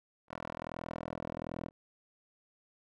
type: tone with band-pass filter sweep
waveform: 10% pulse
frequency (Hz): 41.3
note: E1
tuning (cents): +4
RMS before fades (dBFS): -42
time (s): 0.28-1.71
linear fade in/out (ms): 50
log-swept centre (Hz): 1000 to 440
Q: 0.99
effects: none